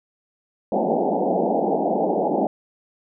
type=band-pass noise; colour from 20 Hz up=white; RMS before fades=-21 dBFS; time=0.72-2.47 s; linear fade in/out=2 ms; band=170 to 840 Hz; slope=96 dB/octave; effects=none